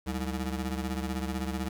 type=ring-modulated tone; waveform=25% pulse; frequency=130.81 Hz; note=C3; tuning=in tune; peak=-24 dBFS; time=0.06-1.69 s; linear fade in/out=10 ms; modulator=57.5 Hz; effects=none